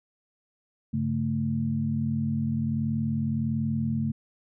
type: tone cluster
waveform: sine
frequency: 100.7 / 142 / 222.4 Hz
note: G2 / C#3 / A3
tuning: +47 / +42 / +19 cents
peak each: -32 / -29 / -27 dBFS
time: 0.93-4.12 s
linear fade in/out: 10 ms
effects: none